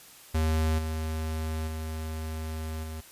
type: tone with level steps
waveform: square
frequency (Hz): 79.1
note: D#2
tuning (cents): +29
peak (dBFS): -24 / -30 / -33 / -36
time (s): 0.34-3.01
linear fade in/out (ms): 10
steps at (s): 0.78 / 1.67 / 2.83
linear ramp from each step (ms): 10
effects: white hiss -51 dBFS RMS until 3.11 s + resampled to 32000 Hz